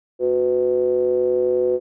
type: ring-modulated tone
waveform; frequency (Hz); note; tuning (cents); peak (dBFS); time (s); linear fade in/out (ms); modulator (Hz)
triangle; 65.41; C2; 0; -11; 0.19-1.8; 50; 434
effects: none